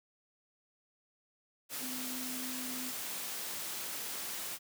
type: tone in noise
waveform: sine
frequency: 254.1 Hz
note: B3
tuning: 49 cents sharp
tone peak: -42 dBFS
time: 1.79-2.93 s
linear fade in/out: 50 ms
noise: white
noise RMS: -40 dBFS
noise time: 1.69-4.59 s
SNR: -5 dB
effects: high-pass 150 Hz 12 dB/octave